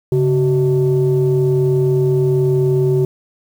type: tone pair together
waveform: sine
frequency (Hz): 138.7 / 377.2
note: C#3 / F#4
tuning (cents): +1 / +33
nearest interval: octave + perfect fourth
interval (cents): 1732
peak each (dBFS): -13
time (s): 0.12-3.05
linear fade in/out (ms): 2
effects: tanh soft clip ceiling -7 dBFS + 7-bit